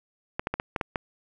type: clicks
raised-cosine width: 0.5 ms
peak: -12 dBFS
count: 7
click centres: 0.395 / 0.471 / 0.54 / 0.599 / 0.762 / 0.812 / 0.958 s
effects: none